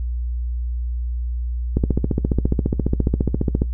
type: click train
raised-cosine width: 3 ms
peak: -5 dBFS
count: 28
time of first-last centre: 1.77-3.619 s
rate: 14.6 Hz
effects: noise-tail reverb RT60 0.1 s tail -17 dB re dry + added 60 Hz sine -21 dBFS peak until 3.73 s